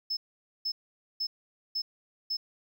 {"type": "tone bursts", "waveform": "triangle", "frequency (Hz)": 5230, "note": "E8", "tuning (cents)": -15, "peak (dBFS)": -26, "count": 5, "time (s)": [0.1, 2.37], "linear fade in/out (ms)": 10, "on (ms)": 70, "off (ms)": 480, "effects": ["tanh soft clip ceiling -25 dBFS", "11-bit"]}